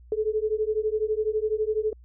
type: beating tone pair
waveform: sine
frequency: 425.8 / 437.8 Hz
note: G#4 / A4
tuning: +43 / -9 cents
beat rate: 12 Hz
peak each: -26 dBFS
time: 0.12-1.93 s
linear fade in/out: 2 ms
effects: added 60 Hz sine -47 dBFS peak until 2.04 s